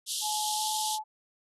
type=band-pass noise; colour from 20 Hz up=pink; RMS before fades=-33 dBFS; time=0.06-0.99 s; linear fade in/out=50 ms; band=3000 to 12000 Hz; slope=96 dB/octave
type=tone with pitch glide; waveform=sine; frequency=853 to 862.4 Hz; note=G#5 to A5; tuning=+46 to -35 cents; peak=-31 dBFS; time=0.21-1.04 s; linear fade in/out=50 ms; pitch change=+19 cents; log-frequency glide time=0.56-0.61 s
effects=none